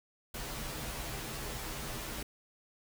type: noise with comb filter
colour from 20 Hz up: pink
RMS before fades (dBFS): -40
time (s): 0.34-2.23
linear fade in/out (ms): 5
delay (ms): 11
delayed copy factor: -0.9
effects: none